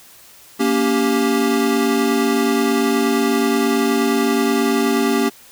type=chord; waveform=square; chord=G diminished; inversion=first; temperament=equal with one note detuned; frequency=233.1 / 281.5 / 392 Hz; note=Bb3 / Db4 / G4; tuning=0 / +27 / 0 cents; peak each=-20 dBFS; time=0.59-5.3 s; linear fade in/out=20 ms; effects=white hiss -45 dBFS RMS until 5.51 s